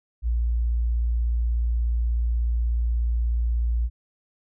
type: tone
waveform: sine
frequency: 58.27 Hz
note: A#1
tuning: in tune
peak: -20 dBFS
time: 0.22-3.9 s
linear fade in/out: 50 ms
effects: none